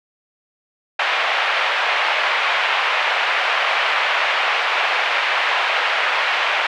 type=band-pass noise; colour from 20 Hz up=white; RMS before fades=-19 dBFS; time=0.99-6.67 s; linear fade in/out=5 ms; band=600 to 2800 Hz; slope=24 dB/octave; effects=none